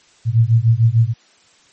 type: beating tone pair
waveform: sine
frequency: 111.4 / 118.1 Hz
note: A2 / A#2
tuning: +22 / +23 cents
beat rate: 6.7 Hz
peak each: -13 dBFS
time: 0.25-1.14 s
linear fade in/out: 50 ms
effects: white hiss -52 dBFS RMS until 1.72 s + MP3 32 kbps